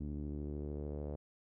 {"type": "tone with low-pass filter sweep", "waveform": "sawtooth", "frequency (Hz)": 73.42, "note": "D2", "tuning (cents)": 0, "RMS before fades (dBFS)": -41, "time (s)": [0, 1.16], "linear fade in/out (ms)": 10, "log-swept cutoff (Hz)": [260, 550], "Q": 2.6, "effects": []}